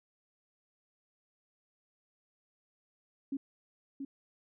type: tone with echo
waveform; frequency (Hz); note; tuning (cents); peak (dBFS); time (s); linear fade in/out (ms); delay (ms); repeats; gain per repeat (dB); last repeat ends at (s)
sine; 274.6; C#4; -16; -32; 3.32-3.37; 5; 680; 1; -5; 4.05
effects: none